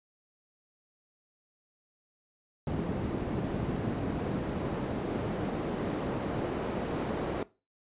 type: noise with band-pass filter sweep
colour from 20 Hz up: pink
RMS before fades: -33 dBFS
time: 2.67-7.43 s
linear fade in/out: 2 ms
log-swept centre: 210 to 370 Hz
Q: 0.85
effects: noise-tail reverb RT60 0.3 s tail -20 dB re dry + resampled to 8000 Hz